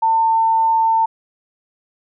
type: tone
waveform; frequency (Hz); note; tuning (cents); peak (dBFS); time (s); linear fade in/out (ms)
sine; 899; A5; +37; -12; 0.02-1.06; 10
effects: none